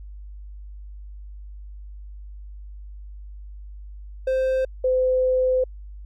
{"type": "tone pair in turn", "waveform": ["triangle", "sine"], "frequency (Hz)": [522, 512.4], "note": ["C5", "C5"], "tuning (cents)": [-4, -36], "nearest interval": "unison", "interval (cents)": 32, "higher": "first", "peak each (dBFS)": -17, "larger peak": "neither", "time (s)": [[4.27, 4.65], [4.84, 5.64]], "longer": "second", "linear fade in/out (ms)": 5, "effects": ["added 50 Hz sine -36 dBFS peak until 6.05 s"]}